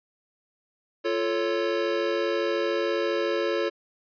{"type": "chord", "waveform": "square", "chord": "F augmented", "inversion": "none", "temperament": "equal with one note detuned", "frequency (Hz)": [347.2, 440, 554.4], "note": ["F4", "A4", "C#5"], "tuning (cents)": [-10, 0, 0], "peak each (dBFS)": -29, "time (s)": [1.04, 3.7], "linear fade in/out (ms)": 20, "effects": ["resampled to 11025 Hz"]}